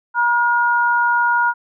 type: tone pair together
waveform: sine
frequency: 956 / 1429.4 Hz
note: A#5 / F6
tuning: +43 / +40 cents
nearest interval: perfect fifth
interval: 697 cents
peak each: -16 dBFS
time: 0.14-1.54 s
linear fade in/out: 50 ms
effects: none